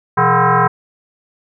sine tone with frequency modulation, 124.3 Hz, B2, 12 cents sharp, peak -9 dBFS, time 0.17-0.68 s, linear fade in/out 10 ms, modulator 293 Hz, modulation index 4.7, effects none

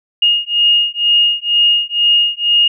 sine beating tone pair, 2851 / 2853.1 Hz, F7 / F7, +35 / +36 cents, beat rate 2.1 Hz, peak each -13 dBFS, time 0.22-2.68 s, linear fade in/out 5 ms, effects none

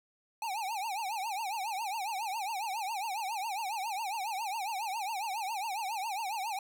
square tone with vibrato, 830.6 Hz, G#5, in tune, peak -34 dBFS, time 0.42-6.59 s, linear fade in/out 2 ms, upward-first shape triangle, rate 7.3 Hz, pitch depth 230 cents each way, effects none

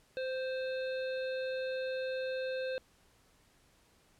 harmonic tone with a mistuned harmonic, 523.3 Hz, C5, in tune, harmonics 1 / 3 / 5 / 7 / 8, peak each -34 / -44 / -48 / -51 / -52 dBFS, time 0.17-2.78 s, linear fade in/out 0 ms, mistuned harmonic 1, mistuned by -15 cents, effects pink hiss -67 dBFS RMS until 4.19 s + low-pass 12000 Hz 12 dB/octave

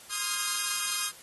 5% pulse chord, F minor seventh, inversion second, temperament equal with one note detuned, 1046.5 / 1244.5 / 1396.9 / 1622.3 Hz, C6 / Eb6 / F6 / Ab6, 0 / 0 / 0 / -41 cents, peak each -24 / -21 / -26 / -22 dBFS, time 0.09-1.12 s, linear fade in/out 50 ms, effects white hiss -50 dBFS RMS until 1.22 s + AAC 32 kbps

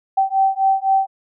sine beating tone pair, 772 / 775.9 Hz, G5 / G5, -27 / -18 cents, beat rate 3.9 Hz, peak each -17 dBFS, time 0.17-1.07 s, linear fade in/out 10 ms, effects none

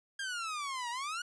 sawtooth exponential two-way sweep, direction down then up, 1626 to 932.3 to 1470 Hz, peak -32 dBFS, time 0.19-1.22 s, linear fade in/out 5 ms, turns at 0.9 s, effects resampled to 22050 Hz

